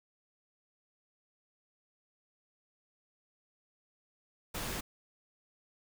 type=noise; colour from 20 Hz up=pink; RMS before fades=-38 dBFS; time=4.54-4.81 s; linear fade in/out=10 ms; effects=none